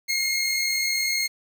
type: tone pair together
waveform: 20% pulse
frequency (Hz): 2138 / 2178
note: C7 / C#7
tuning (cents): +37 / -31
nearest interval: unison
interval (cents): 32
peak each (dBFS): -18 / -24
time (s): 0.08-1.28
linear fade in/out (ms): 20
effects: 9-bit